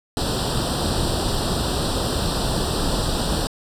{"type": "noise with comb filter", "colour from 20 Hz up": "pink", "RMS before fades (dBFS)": -22, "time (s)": [0.17, 3.47], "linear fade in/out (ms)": 0, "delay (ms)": 0.23, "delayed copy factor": 0.95, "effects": ["low-pass 9000 Hz 12 dB/octave"]}